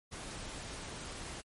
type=noise; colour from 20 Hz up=pink; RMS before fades=-44 dBFS; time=0.11-1.42 s; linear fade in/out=20 ms; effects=MP3 48 kbps